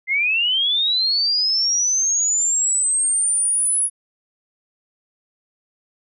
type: linear sweep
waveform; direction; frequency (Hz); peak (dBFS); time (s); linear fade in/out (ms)
sine; up; 2053 to 10410; -16; 0.07-3.9; 50
effects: none